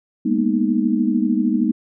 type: tone cluster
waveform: sine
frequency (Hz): 204.5 / 232.1 / 245.2 / 311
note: G#3 / A#3 / B3 / D#4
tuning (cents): -26 / -7 / -12 / -1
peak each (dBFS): -21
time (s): 0.25-1.72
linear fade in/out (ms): 10
effects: none